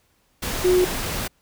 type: tone in noise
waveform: sine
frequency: 363.9 Hz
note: F#4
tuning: 29 cents flat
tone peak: -14 dBFS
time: 0.64-0.85 s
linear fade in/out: 10 ms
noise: pink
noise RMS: -27 dBFS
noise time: 0.42-1.28 s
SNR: +10 dB
effects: pink hiss -64 dBFS RMS until 1.41 s